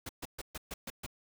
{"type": "noise bursts", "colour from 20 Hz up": "pink", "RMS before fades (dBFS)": -41, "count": 7, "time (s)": [0.06, 1.064], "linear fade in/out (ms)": 5, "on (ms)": 32, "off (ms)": 130, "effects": []}